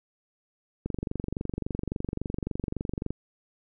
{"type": "click train", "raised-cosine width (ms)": 3, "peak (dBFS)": -17, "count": 54, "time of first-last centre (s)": [0.86, 3.106], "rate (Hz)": 23.6, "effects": []}